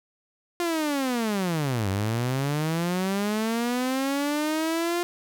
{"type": "linear two-way sweep", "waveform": "sawtooth", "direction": "down then up", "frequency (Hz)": [351.9, 94.3, 351.9], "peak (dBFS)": -20, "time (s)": [0.6, 5.03], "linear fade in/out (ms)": 0, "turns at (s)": 1.89, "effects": []}